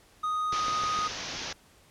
triangle tone, 1244.5 Hz, D#6, in tune, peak -25 dBFS, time 0.23-1.08 s, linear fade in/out 10 ms
white low-pass noise, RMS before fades -37 dBFS, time 0.52-1.53 s, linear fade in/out 5 ms, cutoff 6400 Hz, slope 96 dB/octave
click train, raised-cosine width 2 ms, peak -28 dBFS, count 4, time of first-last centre 0.53-0.989 s, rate 6.53 Hz
effects pink hiss -59 dBFS RMS until 1.9 s + low-pass 12000 Hz 12 dB/octave

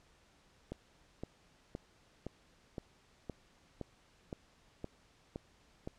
click train, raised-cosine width 2 ms, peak -27 dBFS, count 11, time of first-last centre 0.72-5.875 s, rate 1.94 Hz, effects pink hiss -67 dBFS RMS until 5.98 s + low-pass 7000 Hz 12 dB/octave

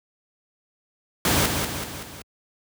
pink noise with echo, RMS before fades -20 dBFS, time 1.25-1.46 s, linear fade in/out 2 ms, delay 190 ms, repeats 4, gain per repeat -5 dB, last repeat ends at 2.22 s, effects high-pass 60 Hz 12 dB/octave

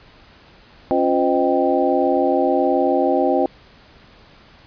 sine tone cluster, 274.2 / 352.8 / 513 / 620 / 785 Hz, C#4 / F4 / C5 / D#5 / G5, -19 / +18 / -34 / -6 / +2 cents, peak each -21 dBFS, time 0.91-3.46 s, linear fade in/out 0 ms, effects pink hiss -48 dBFS RMS until 4.66 s + resampled to 11025 Hz

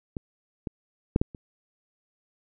clicks, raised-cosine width 3 ms, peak -19 / -18 / -6 / -9 / -27 dBFS, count 5, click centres 0.168 / 0.672 / 1.161 / 1.215 / 1.348 s, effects none

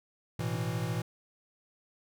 square chord, A suspended second, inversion none, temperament equal, 110 / 123.47 / 164.81 Hz, A2 / B2 / E3, 0 / 0 / 0 cents, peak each -36 dBFS, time 0.39-1.02 s, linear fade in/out 5 ms
triangle tone with exponential decay, 296.6 Hz, D4, 17 cents sharp, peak -35 dBFS, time 0.54-0.62 s, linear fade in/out 0 ms, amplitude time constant 16 ms
effects none

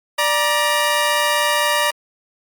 15% pulse tone pair together, 590.6 / 948 Hz, D5 / A#5, +10 / +29 cents, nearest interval minor sixth, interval 819 cents, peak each -12 dBFS, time 0.18-1.91 s, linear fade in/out 10 ms, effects Opus 48 kbps

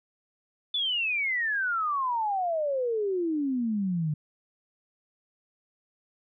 sine exponential sweep, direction down, 3520 to 146.83 Hz, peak -25 dBFS, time 0.74-4.14 s, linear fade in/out 5 ms, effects none

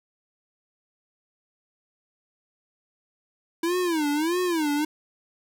square tone with vibrato, 324.7 Hz, E4, 26 cents flat, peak -23 dBFS, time 3.63-4.85 s, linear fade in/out 5 ms, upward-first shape sine, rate 1.6 Hz, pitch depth 200 cents each way, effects none

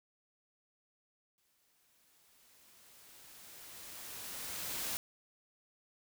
white noise with exponential growth, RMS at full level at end -37 dBFS, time 1.38-4.97 s, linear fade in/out 0 ms, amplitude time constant 780 ms, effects none

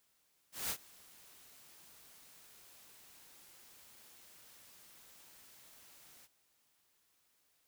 white noise with ADSR envelope, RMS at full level -36 dBFS, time 0.52-6.28 s, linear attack 180 ms, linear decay 70 ms, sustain -24 dB, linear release 38 ms, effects white hiss -75 dBFS RMS until 7.67 s

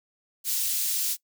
white high-pass noise, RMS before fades -27 dBFS, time 0.44-1.17 s, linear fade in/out 50 ms, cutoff 4100 Hz, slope 12 dB/octave, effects noise-tail reverb RT60 0.1 s tail -21 dB re dry

